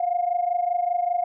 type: tone pair together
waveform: sine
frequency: 699.9 / 725 Hz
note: F5 / F#5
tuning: +4 / -35 cents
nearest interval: minor second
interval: 61 cents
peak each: -22 / -25 dBFS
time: 0-1.24 s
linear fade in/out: 5 ms
effects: tanh soft clip ceiling -13 dBFS